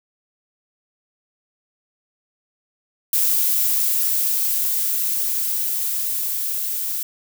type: noise with level ramp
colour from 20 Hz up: violet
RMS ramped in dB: -18 to -25 dBFS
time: 3.13-7.03 s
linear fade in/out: 2 ms
effects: none